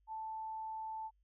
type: tone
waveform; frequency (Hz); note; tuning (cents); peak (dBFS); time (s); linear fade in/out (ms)
sine; 880; A5; 0; -40; 0.07-1.11; 50
effects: added 50 Hz sine -70 dBFS peak until 1.23 s